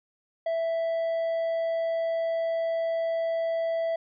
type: tone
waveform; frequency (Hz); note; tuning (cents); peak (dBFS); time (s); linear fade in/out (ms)
triangle; 660; E5; +2; -23; 0.46-3.96; 5
effects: resampled to 11025 Hz